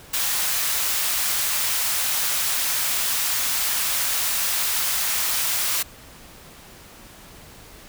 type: high-pass noise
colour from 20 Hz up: white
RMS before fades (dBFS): -23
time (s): 0.13-5.83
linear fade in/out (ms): 10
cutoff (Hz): 840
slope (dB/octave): 12
effects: pink hiss -45 dBFS RMS until 7.88 s